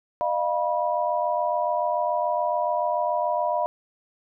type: tone cluster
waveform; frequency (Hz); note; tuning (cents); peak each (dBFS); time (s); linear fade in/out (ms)
sine; 611 / 698 / 973; D#5 / F5 / B5; -32 / -1 / -26; -26; 0.21-3.66; 0
effects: none